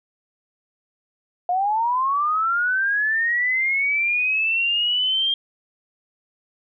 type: linear sweep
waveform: sine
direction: up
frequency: 702 to 3213 Hz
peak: -18 dBFS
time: 1.49-5.34 s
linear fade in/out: 2 ms
effects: none